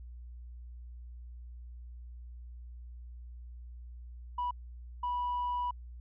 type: tone bursts at uneven times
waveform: sine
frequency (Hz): 980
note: B5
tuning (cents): -14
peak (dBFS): -29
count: 2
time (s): 4.38-4.51 / 5.03-5.71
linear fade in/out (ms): 5
effects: tanh soft clip ceiling -28 dBFS + added 60 Hz sine -44 dBFS peak until 6 s